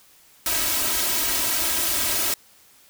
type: noise with comb filter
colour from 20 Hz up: white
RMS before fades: -23 dBFS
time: 0.46-2.34 s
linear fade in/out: 2 ms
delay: 3.1 ms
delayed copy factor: +1
effects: white hiss -54 dBFS RMS until 2.89 s